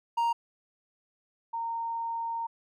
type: tone pair in turn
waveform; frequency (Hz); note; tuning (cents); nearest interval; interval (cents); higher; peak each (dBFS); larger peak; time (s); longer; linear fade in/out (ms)
triangle / sine; 933 / 921.2; A#5 / A#5; +1 / -21; unison; 22; first; -22 / -30; first; 0.17-0.33 / 1.53-2.47; second; 10
effects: none